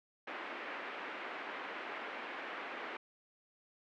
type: band-pass noise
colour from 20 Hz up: white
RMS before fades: -44 dBFS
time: 0.27-2.97 s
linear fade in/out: 5 ms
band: 270 to 2300 Hz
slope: 24 dB/octave
effects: none